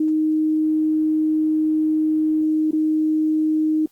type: tone with dropouts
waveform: sine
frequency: 311.1 Hz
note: D#4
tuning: in tune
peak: -16 dBFS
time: 0-3.86 s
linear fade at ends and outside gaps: 5 ms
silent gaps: 2.71-2.73 s
effects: white hiss -61 dBFS RMS until 3.91 s + Opus 24 kbps